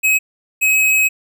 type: tone pair in turn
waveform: square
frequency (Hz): 2551 / 2551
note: D#7 / D#7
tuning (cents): +43 / +43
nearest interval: unison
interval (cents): 0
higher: neither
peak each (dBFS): -12 / -12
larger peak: neither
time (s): 0.03-0.19 / 0.61-1.09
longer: second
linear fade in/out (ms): 20
effects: none